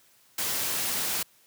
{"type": "noise", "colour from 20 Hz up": "white", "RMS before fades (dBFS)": -29, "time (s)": [0.38, 1.23], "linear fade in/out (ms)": 5, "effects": ["white hiss -61 dBFS RMS until 1.46 s", "high-pass 80 Hz 12 dB/octave"]}